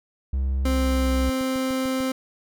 triangle tone with pitch glide, 66.5 to 64.57 Hz, C2 to C2, +29 to -22 cents, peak -19 dBFS, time 0.33-1.3 s, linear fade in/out 5 ms, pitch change -51 cents, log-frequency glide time 0.74-1.02 s
30% pulse tone, 261.6 Hz, C4, in tune, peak -20 dBFS, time 0.65-2.12 s, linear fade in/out 5 ms
click train, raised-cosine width 5 ms, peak -27 dBFS, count 5, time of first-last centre 1.41-2.005 s, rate 6.72 Hz
effects none

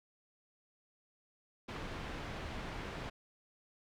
pink low-pass noise, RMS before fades -43 dBFS, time 1.68-3.1 s, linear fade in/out 10 ms, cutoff 3000 Hz, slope 12 dB/octave, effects none

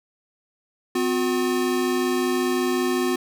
square tone pair together, 254.6 / 360 Hz, C4 / F#4, -47 / -47 cents, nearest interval tritone, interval 600 cents, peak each -25 / -23 dBFS, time 0.95-3.16 s, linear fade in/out 5 ms, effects none

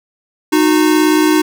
square tone pair together, 307.6 / 365.8 Hz, D#4 / F#4, -20 / -20 cents, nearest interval minor third, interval 300 cents, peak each -11 / -15 dBFS, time 0.52-1.42 s, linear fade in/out 10 ms, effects none

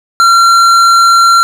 triangle tone with hard clipping, 1368 Hz, F6, 36 cents flat, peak -5 dBFS, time 0.2-1.43 s, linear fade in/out 0 ms, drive 15 dB, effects none

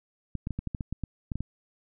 clicks, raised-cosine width 5 ms, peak -19 dBFS, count 12, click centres 0.353 / 0.471 / 0.507 / 0.59 / 0.673 / 0.748 / 0.808 / 0.926 / 1.037 / 1.318 / 1.356 / 1.406 s, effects none

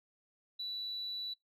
sine tone, 3951 Hz, B7, in tune, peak -36 dBFS, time 0.59-1.34 s, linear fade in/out 10 ms, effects noise-tail reverb RT60 0.2 s tail -25 dB re dry + tanh soft clip ceiling -33 dBFS

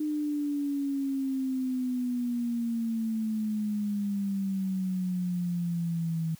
sine exponential sweep, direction down, 304.5 to 160.7 Hz, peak -27 dBFS, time 0-6.35 s, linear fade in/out 5 ms, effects white hiss -56 dBFS RMS until 6.39 s + high-pass 60 Hz 12 dB/octave

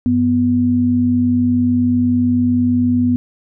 sine tone pair together, 98 / 246.9 Hz, G2 / B3, 0 / 0 cents, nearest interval octave + major third, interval 1600 cents, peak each -20 / -12 dBFS, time 0.06-3.16 s, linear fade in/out 0 ms, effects none

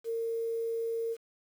sine tone with quantisation, 457.7 Hz, A#4, 32 cents flat, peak -30 dBFS, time 0.04-1.17 s, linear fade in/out 50 ms, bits 9, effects none

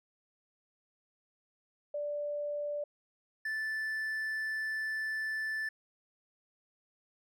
sine / triangle tone pair in turn, 586 / 1756 Hz, D5 / A6, -4 / -4 cents, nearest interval octave + perfect fifth, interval 1900 cents, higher second, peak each -33 / -31 dBFS, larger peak second, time 1.94-2.84 / 3.45-5.69 s, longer second, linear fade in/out 5 ms, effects none

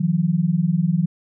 sine tone pair together, 160 / 180.08 Hz, D#3 / F#3, +49 / -47 cents, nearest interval major second, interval 204 cents, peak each -19 dBFS, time 0-1.06 s, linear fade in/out 10 ms, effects none

